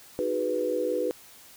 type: chord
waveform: sine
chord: G# minor seventh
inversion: second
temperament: equal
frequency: 311.1 / 370 / 415.3 / 493.9 Hz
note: D#4 / F#4 / G#4 / B4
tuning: 0 / 0 / 0 / 0 cents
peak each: -33 / -32 / -33 / -27 dBFS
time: 0.19-1.11 s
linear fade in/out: 0 ms
effects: white hiss -51 dBFS RMS until 1.56 s